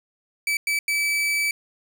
40% pulse tone bursts at uneven times, 2304 Hz, D7, 34 cents flat, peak -20 dBFS, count 3, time 0.47-0.57 / 0.67-0.79 / 0.88-1.51 s, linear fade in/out 2 ms, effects 10-bit

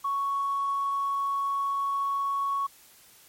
triangle tone with tanh clipping, 1111 Hz, C#6, 4 cents sharp, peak -25 dBFS, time 0.04-2.67 s, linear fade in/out 10 ms, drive 4 dB, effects white hiss -55 dBFS RMS until 3.28 s + MP3 64 kbps

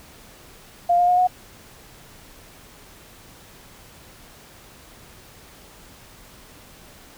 sine tone with pitch steps, 698.5 / 708.7 / 719 / 729.4 Hz, F5 / F5 / F#5 / F#5, 0 / +25 / -50 / -25 cents, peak -14 dBFS, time 0.89-1.274 s, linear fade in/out 10 ms, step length 96 ms, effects pink hiss -47 dBFS RMS until 7.17 s

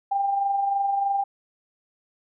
sine tone with amplitude modulation, 795 Hz, G5, 24 cents sharp, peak -19 dBFS, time 0.11-1.24 s, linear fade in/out 10 ms, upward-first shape sine, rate 23.2 Hz, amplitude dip 40%, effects none

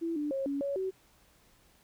sine tone with pitch steps, 332.7 / 295.8 / 541 / 280.5 / 560 / 378.9 Hz, E4 / D4 / C#5 / C#4 / C#5 / F#4, +16 / +13 / -42 / +21 / +18 / +41 cents, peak -30 dBFS, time 0.01-0.91 s, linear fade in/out 20 ms, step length 150 ms, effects pink hiss -64 dBFS RMS until 1.83 s

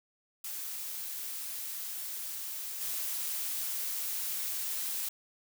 blue noise with level steps, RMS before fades -39 / -35 dBFS, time 0.44-5.09 s, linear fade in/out 5 ms, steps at 2.81 s, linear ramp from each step 5 ms, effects none

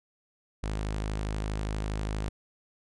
sawtooth tone, 52.4 Hz, G#1, 16 cents sharp, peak -26 dBFS, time 0.63-2.29 s, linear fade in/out 5 ms, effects resampled to 22050 Hz

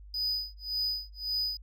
triangle tone with tremolo, 4978 Hz, D#8, in tune, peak -26 dBFS, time 0.14-1.57 s, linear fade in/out 2 ms, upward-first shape sine, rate 1.8 Hz, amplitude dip 100%, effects added 50 Hz sine -46 dBFS peak until 1.62 s

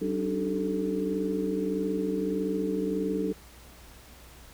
sine tone cluster, 190.1 / 281.5 / 303.1 / 386 / 440.4 Hz, F#3 / C#4 / D#4 / G4 / A4, +47 / +27 / -45 / -27 / +2 cents, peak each -32 / -36 / -31 / -37 / -31 dBFS, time 0.01-3.33 s, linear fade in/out 10 ms, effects added 60 Hz sine -52 dBFS peak until 4.53 s + pink hiss -52 dBFS RMS until 4.53 s

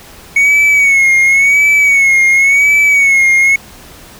triangle tone with vibrato, 2217 Hz, C#7, in tune, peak -4 dBFS, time 0.36-3.56 s, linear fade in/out 5 ms, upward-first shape sine, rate 0.93 Hz, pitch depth 69 cents each way, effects pink hiss -36 dBFS RMS until 4.19 s

